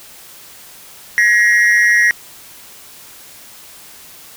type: tone with amplitude modulation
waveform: triangle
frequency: 1899 Hz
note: A#6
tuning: 32 cents sharp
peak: -3 dBFS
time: 1.18-2.11 s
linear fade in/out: 0 ms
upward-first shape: sine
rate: 214 Hz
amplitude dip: 90%
effects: white hiss -39 dBFS RMS until 4.36 s